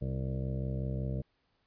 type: harmonic tone with a mistuned harmonic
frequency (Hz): 65.41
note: C2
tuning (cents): 0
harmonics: 1 / 2 / 3 / 4 / 5 / 6 / 7 / 8 / 9 / 10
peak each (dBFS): -37 / -34 / -40 / -52 / -47 / -56 / -46 / -52 / -47 / -60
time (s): 0.01-1.22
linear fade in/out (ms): 10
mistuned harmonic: 4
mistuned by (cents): -31
effects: pink hiss -75 dBFS RMS until 1.66 s + resampled to 11025 Hz